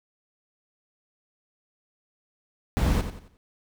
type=noise with echo; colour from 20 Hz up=brown; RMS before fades=-23 dBFS; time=2.77-3.01 s; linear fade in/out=0 ms; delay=90 ms; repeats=4; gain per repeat=-9 dB; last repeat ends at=3.37 s; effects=none